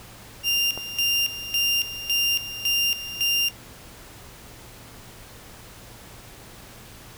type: tone with tremolo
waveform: 30% pulse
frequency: 2794 Hz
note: F7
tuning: in tune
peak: -17 dBFS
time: 0.43-3.52 s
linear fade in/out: 50 ms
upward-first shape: square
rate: 1.8 Hz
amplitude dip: 75%
type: click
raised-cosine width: 1 ms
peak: -19 dBFS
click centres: 0.776 s
effects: added 115 Hz sine -52 dBFS peak until 7.17 s + pink hiss -45 dBFS RMS until 7.17 s